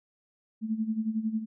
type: tone with tremolo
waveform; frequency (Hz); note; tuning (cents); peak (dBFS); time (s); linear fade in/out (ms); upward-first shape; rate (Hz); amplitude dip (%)
sine; 220; A3; 0; -24; 0.61-1.46; 50; sine; 11; 75
effects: none